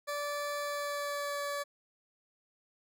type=tone with pitch glide; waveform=20% pulse; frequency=581 to 573 Hz; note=D5 to D5; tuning=-19 to -43 cents; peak=-29 dBFS; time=0.07-1.64 s; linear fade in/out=20 ms; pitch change=-24 cents; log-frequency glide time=0.57-1.42 s; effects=none